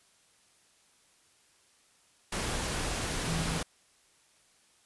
sine tone in noise, 164 Hz, E3, 9 cents flat, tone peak -32 dBFS, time 3.27-3.58 s, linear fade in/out 5 ms, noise pink, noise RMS -33 dBFS, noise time 2.32-3.63 s, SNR -2 dB, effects white hiss -65 dBFS RMS until 4.85 s + resampled to 24000 Hz

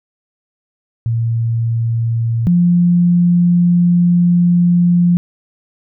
sine tone pair in turn, 115.3 / 174.86 Hz, A#2 / F3, -19 / +2 cents, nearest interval perfect fifth, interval 721 cents, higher second, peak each -13 / -8 dBFS, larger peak second, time 1.06-2.47 / 2.47-5.17 s, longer second, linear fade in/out 0 ms, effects none

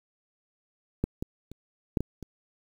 clicks, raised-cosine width 3 ms, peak -12 / -18 / -30 / -11 / -16 / -26 dBFS, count 6, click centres 1.04 / 1.225 / 1.516 / 1.972 / 2.006 / 2.227 s, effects 8-bit

